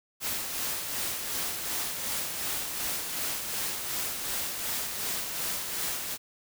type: noise with tremolo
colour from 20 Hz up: white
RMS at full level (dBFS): -31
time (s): 0.2-6.18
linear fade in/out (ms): 50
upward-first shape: sine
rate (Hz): 2.7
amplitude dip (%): 40
effects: none